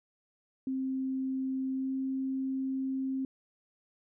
sine tone with pitch glide, 263.6 to 265.4 Hz, C4 to C4, +13 to +25 cents, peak -30 dBFS, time 0.67-3.25 s, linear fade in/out 2 ms, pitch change +12 cents, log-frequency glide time 1.73-1.92 s, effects none

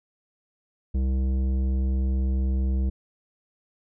triangle tone with tanh clipping, 65.41 Hz, C2, in tune, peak -23 dBFS, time 0.94-2.9 s, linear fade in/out 10 ms, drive 16 dB, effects none

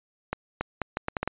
accelerating click train, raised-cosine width 0.5 ms, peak -12 dBFS, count 8, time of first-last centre 0.33-1.276 s, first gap 280 ms, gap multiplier 0.74, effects resampled to 8000 Hz

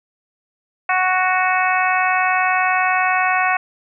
harmonic tone, 370 Hz, F#4, in tune, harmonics 2 / 3 / 4 / 5 / 6 / 7, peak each -19 / -21 / -22 / -23 / -24 / -24 dBFS, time 0.89-3.57 s, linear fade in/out 5 ms, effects none

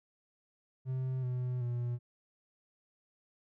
triangle tone with pitch steps, 129.9 / 125.33 / 120.92 Hz, C3 / B2 / B2, -12 / +26 / -36 cents, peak -30 dBFS, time 0.85-1.99 s, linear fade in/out 50 ms, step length 380 ms, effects none

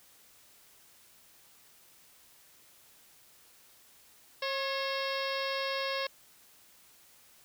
harmonic tone with a mistuned harmonic, 541 Hz, C#5, 42 cents flat, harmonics 1 / 2 / 3 / 4 / 5 / 6 / 7 / 8 / 9 / 10, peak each -35 / -38 / -40 / -41 / -42 / -43 / -43 / -44 / -45 / -45 dBFS, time 4.42-6.07 s, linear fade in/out 5 ms, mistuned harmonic 3, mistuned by +50 cents, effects white hiss -60 dBFS RMS until 7.44 s

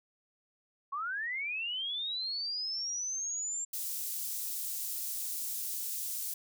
sine linear sweep, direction up, 1074 to 7420 Hz, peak -33 dBFS, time 0.92-3.65 s, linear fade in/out 10 ms
white high-pass noise, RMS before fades -37 dBFS, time 3.73-6.34 s, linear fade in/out 5 ms, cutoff 6600 Hz, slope 12 dB/octave
effects none

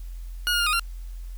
20% pulse tone with pitch steps, 1443 / 1425 / 1405 / 1241 / 1380 Hz, F#6 / F6 / F6 / D#6 / F6, -44 / +34 / +10 / -5 / -21 cents, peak -16 dBFS, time 0.47-0.795 s, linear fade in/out 0 ms, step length 65 ms, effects added 43 Hz sine -33 dBFS peak until 1.37 s + white hiss -57 dBFS RMS until 1.37 s

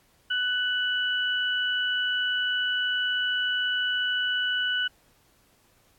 sine tone pair together, 1492.9 / 2960 Hz, F#6 / F#7, +15 / 0 cents, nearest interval octave, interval 1185 cents, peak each -26 / -27 dBFS, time 0.3-4.88 s, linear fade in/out 10 ms, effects pink hiss -63 dBFS RMS until 5.98 s + AAC 64 kbps

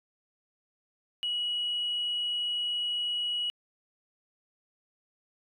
sine tone, 2917 Hz, F#7, 25 cents flat, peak -27 dBFS, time 1.23-3.5 s, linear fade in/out 0 ms, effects tanh soft clip ceiling -24 dBFS

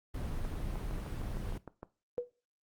brown noise, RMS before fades -37 dBFS, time 0.14-1.58 s, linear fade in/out 5 ms
click train, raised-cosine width 1 ms, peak -29 dBFS, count 10, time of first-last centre 0.45-1.83 s, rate 6.52 Hz
sine tone with exponential decay, 487 Hz, B4, 24 cents flat, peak -27 dBFS, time 2.18-2.3 s, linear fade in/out 0 ms, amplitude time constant 25 ms
effects noise-tail reverb RT60 0.3 s tail -18 dB re dry + Opus 24 kbps

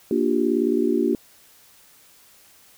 sine chord, G minor seventh, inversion first, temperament just, 235.2 / 294 / 352.8 / 392 Hz, Bb3 / D4 / F4 / G4, +16 / +2 / +18 / 0 cents, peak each -24 / -23 / -23 / -24 dBFS, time 0.11-1.15 s, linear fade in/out 2 ms, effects white hiss -53 dBFS RMS until 2.77 s

